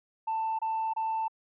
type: tone bursts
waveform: sine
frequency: 888 Hz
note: A5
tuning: 16 cents sharp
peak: -26 dBFS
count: 3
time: 0.27-1.282 s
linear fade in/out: 10 ms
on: 320 ms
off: 26 ms
effects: tanh soft clip ceiling -25 dBFS